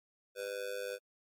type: tone with amplitude modulation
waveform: square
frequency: 500 Hz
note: B4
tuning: 21 cents sharp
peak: -34 dBFS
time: 0.35-0.99 s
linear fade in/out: 50 ms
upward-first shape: sine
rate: 102 Hz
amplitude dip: 90%
effects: MP3 64 kbps